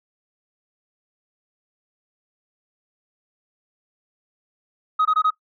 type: tone bursts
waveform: sine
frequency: 1260 Hz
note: D#6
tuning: 21 cents sharp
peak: -13 dBFS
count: 4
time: 4.99-5.305 s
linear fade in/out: 10 ms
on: 63 ms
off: 21 ms
effects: noise-tail reverb RT60 0.1 s tail -20 dB re dry + tanh soft clip ceiling -13 dBFS